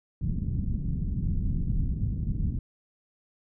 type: low-pass noise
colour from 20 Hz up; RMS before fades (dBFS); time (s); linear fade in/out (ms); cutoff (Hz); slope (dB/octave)
pink; -28; 0.21-2.59; 2; 200; 24
effects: none